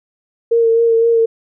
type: tone with vibrato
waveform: sine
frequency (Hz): 459.4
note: A#4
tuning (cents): -25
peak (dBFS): -9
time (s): 0.51-1.26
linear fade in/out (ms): 10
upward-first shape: sine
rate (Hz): 3.9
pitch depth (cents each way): 22
effects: none